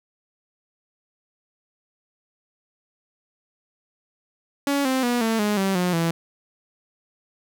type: tone with pitch steps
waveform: sawtooth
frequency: 281.6 / 261.2 / 242.3 / 224.8 / 208.5 / 193.45 / 179.46 / 166.48 Hz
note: C#4 / C4 / B3 / A3 / G#3 / G3 / F3 / E3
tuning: +27 / -3 / -33 / +37 / +7 / -23 / +47 / +17 cents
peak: -16 dBFS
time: 4.67-6.11 s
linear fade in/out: 2 ms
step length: 180 ms
effects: none